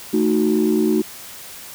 sine chord, D# diminished, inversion second, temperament equal with one note detuned, 222 / 311.1 / 370 Hz, A3 / D#4 / F#4, +16 / 0 / 0 cents, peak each -18 dBFS, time 0.13-1.02 s, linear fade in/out 10 ms, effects tanh soft clip ceiling -8 dBFS + white hiss -37 dBFS RMS until 1.74 s

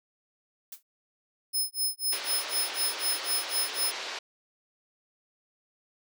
blue noise with exponential decay, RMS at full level -36 dBFS, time 0.72-0.83 s, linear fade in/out 5 ms, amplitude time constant 22 ms
5% pulse tone with tremolo, 5190 Hz, E8, 28 cents flat, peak -19 dBFS, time 1.53-3.92 s, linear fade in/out 20 ms, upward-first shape sine, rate 4 Hz, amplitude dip 100%
white band-pass noise, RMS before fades -37 dBFS, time 2.12-4.19 s, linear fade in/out 5 ms, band 360 to 5000 Hz, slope 24 dB/octave
effects none

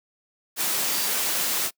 sine tone in noise, 4699 Hz, D8, in tune, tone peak -34 dBFS, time 0.88-1.11 s, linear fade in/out 50 ms, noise white, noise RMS -25 dBFS, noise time 0.56-1.71 s, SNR -12 dB, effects noise-tail reverb RT60 0.1 s tail -24 dB re dry + high-pass 200 Hz 12 dB/octave

